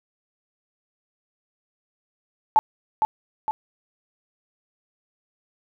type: tone with echo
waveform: sine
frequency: 870 Hz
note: A5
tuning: 20 cents flat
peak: -11 dBFS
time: 2.56-2.59 s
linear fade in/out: 0 ms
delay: 460 ms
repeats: 2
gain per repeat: -5 dB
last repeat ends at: 3.51 s
effects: none